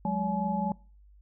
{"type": "tone cluster", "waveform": "sine", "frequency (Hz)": [181.7, 205.9, 570, 850], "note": ["F#3", "G#3", "C#5", "G#5"], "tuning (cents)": [-31, -15, 48, 40], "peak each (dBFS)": [-31, -31, -38, -31], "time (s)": [0.05, 0.72], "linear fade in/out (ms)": 2, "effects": ["noise-tail reverb RT60 0.4 s tail -23 dB re dry", "added 50 Hz sine -53 dBFS peak until 1.21 s"]}